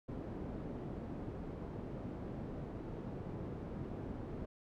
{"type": "low-pass noise", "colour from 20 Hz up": "white", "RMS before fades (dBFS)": -44, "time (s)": [0.08, 4.46], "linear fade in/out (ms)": 10, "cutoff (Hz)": 330, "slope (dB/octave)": 12, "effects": []}